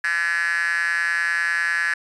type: tone with high-pass filter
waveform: 5% pulse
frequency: 170 Hz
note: F3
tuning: 46 cents flat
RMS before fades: -22 dBFS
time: 0.04-1.94 s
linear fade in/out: 2 ms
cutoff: 1700 Hz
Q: 9.1
effects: resampled to 24000 Hz